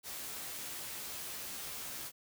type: noise with comb filter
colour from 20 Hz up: white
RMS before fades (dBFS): -43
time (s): 0.03-2.12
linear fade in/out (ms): 50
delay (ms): 14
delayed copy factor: +0.65
effects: none